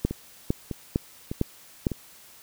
two click trains, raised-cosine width 3 ms, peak -9 / -17 dBFS, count 5 / 4, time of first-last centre 0.05-1.868 / 0.11-1.917 s, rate 2.2 / 1.66 Hz, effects white hiss -51 dBFS RMS until 2.42 s

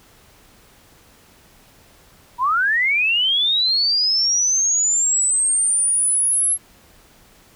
sine linear sweep, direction up, 934 to 11175 Hz, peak -15 dBFS, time 2.38-6.58 s, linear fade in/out 50 ms, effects pink hiss -51 dBFS RMS until 7.55 s

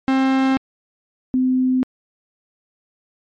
45% pulse / sine tone pair in turn, 265.4 / 256.7 Hz, C4 / C4, +25 / -33 cents, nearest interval minor second, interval 58 cents, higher first, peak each -14 dBFS, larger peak neither, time 0.08-0.57 / 1.34-1.83 s, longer neither, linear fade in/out 0 ms, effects low-pass 3000 Hz 12 dB/octave + MP3 48 kbps

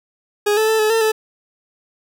40% pulse tone with pitch steps, 414.5 / 436.4 / 441.3 / 429.6 / 451 / 436 Hz, G#4 / A4 / A4 / A4 / A4 / A4, -3 / -14 / +5 / -41 / +43 / -16 cents, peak -13 dBFS, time 0.46-1.12 s, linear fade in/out 10 ms, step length 110 ms, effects none

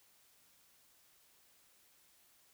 silence, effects white hiss -68 dBFS RMS until 2.53 s

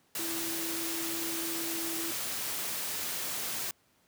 sine tone in noise, 331.1 Hz, E4, 8 cents sharp, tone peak -38 dBFS, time 0.19-2.11 s, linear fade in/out 2 ms, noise white, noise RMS -35 dBFS, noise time 0.15-3.71 s, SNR -6 dB, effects pink hiss -68 dBFS RMS until 4.07 s + high-pass 100 Hz 12 dB/octave

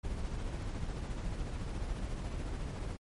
brown noise with tremolo, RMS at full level -36 dBFS, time 0.03-2.97 s, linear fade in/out 20 ms, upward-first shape sine, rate 14 Hz, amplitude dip 35%, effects MP3 48 kbps

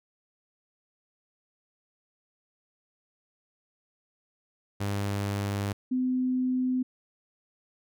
sawtooth / sine tone pair in turn, 100.7 / 254.8 Hz, G2 / C4, +47 / -46 cents, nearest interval octave + major third, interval 1607 cents, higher second, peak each -24 dBFS, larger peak neither, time 4.8-5.73 / 5.91-6.83 s, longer first, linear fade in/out 10 ms, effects none

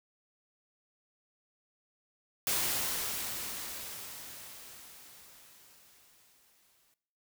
white noise with exponential decay, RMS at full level -30 dBFS, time 2.47-6.94 s, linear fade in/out 1 ms, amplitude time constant 970 ms, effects noise-tail reverb RT60 0.7 s tail -18 dB re dry

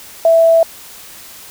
sine tone, 659.3 Hz, E5, in tune, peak -6 dBFS, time 0.25-0.63 s, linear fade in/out 2 ms, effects white hiss -36 dBFS RMS until 1.5 s

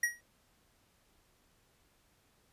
square tone with exponential decay, 1902 Hz, A#6, 34 cents sharp, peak -25 dBFS, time 0.03-0.21 s, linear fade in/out 5 ms, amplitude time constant 37 ms, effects pink hiss -70 dBFS RMS until 2.52 s + resampled to 32000 Hz

